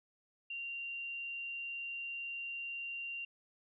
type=tone; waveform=sine; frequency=2769 Hz; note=F7; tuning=15 cents flat; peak=-39 dBFS; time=0.5-3.25 s; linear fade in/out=5 ms; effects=none